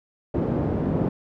pink band-pass noise, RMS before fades -24 dBFS, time 0.34-1.09 s, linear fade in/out 5 ms, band 120 to 420 Hz, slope 12 dB/octave, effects none

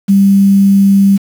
sine tone with quantisation, 197.1 Hz, G3, 10 cents sharp, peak -4 dBFS, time 0.08-1.18 s, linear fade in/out 20 ms, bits 5, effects none

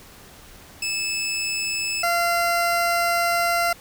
20% pulse tone pair in turn, 2614 / 688.4 Hz, E7 / F5, -15 / -25 cents, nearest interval octave + major seventh, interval 2310 cents, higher first, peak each -19 / -14 dBFS, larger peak second, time 0.82-2.03 / 2.03-3.73 s, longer second, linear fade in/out 5 ms, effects pink hiss -46 dBFS RMS until 3.8 s

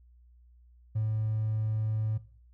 triangle tone with hard clipping, 108.8 Hz, A2, 19 cents flat, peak -27 dBFS, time 0.95-2.18 s, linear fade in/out 10 ms, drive 4 dB, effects noise-tail reverb RT60 0.5 s tail -18 dB re dry + added 60 Hz sine -55 dBFS peak until 2.53 s

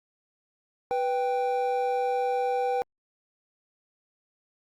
triangle tone pair together, 493.9 / 784 Hz, B4 / G5, 0 / 0 cents, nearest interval minor sixth, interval 800 cents, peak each -25 dBFS, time 0.91-2.82 s, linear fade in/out 0 ms, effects Opus 48 kbps

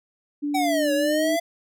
sine tone with pitch glide, 290.8 to 308.1 Hz, D4 to D#4, -17 to -17 cents, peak -23 dBFS, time 0.42-1.37 s, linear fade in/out 20 ms, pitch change +100 cents, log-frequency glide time 0.7-1.23 s
square exponential two-way sweep, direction down then up, 772 to 554.4 to 683 Hz, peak -22 dBFS, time 0.54-1.4 s, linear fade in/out 10 ms, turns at 0.93 s
effects none

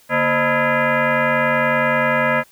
sine tone with frequency modulation, 523.3 Hz, C5, in tune, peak -14 dBFS, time 0.09-2.44 s, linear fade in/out 50 ms, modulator 379 Hz, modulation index 4.3, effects white hiss -52 dBFS RMS until 2.51 s

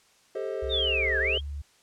triangle chord, A half-diminished seventh, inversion third, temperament just, 396 / 440 / 528 / 633.6 Hz, G4 / A4 / C5 / Eb5, +18 / 0 / +16 / +31 cents, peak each -32 / -33 / -33 / -35 dBFS, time 0.35-1.38 s, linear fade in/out 5 ms
sine tone with pitch glide, 66.7 to 71.9 Hz, C2 to D2, +34 to -36 cents, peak -32 dBFS, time 0.62-1.62 s, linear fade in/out 10 ms, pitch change +130 cents, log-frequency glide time 1.33-1.43 s
sine linear two-way sweep, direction down then up, 3757 to 1568 to 3332 Hz, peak -24 dBFS, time 0.69-1.41 s, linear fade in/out 50 ms, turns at 1.19 s
effects white hiss -61 dBFS RMS until 1.82 s + low-pass 8000 Hz 12 dB/octave

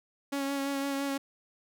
sawtooth tone with vibrato, 277.3 Hz, C#4, 1 cent sharp, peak -26 dBFS, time 0.32-1.18 s, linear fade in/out 10 ms, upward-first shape sine, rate 5.9 Hz, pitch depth 20 cents each way, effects none

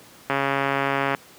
click train, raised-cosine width 0.5 ms, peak -7 dBFS, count 118, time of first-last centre 0.3-1.148 s, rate 138 Hz, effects pink hiss -48 dBFS RMS until 1.38 s + high-pass 150 Hz 12 dB/octave

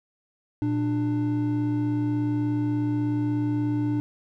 triangle tone pair together, 117.82 / 296.9 Hz, A#2 / D4, +19 / +19 cents, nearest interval octave + major third, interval 1600 cents, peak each -25 / -22 dBFS, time 0.62-4 s, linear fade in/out 0 ms, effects none

